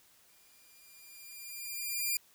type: tone with exponential growth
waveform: 5% pulse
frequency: 2398 Hz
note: D7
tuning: 36 cents sharp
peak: -19 dBFS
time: 0.28-2.17 s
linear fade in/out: 2 ms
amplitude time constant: 410 ms
effects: white hiss -64 dBFS RMS until 2.34 s